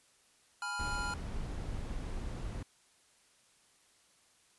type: chord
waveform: square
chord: F diminished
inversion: first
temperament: equal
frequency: 830.6 / 987.8 / 1396.9 Hz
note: Ab5 / Cb6 / F6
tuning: 0 / 0 / 0 cents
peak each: -44 / -44 / -38 dBFS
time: 0.62-1.14 s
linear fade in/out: 2 ms
type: noise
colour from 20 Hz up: brown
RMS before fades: -39 dBFS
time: 0.79-2.63 s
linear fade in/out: 5 ms
effects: white hiss -67 dBFS RMS until 4.58 s + resampled to 24000 Hz